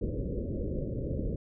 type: low-pass noise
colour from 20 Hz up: pink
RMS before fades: -33 dBFS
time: 0.01-1.36 s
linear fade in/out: 5 ms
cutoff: 570 Hz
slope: 96 dB/octave
effects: none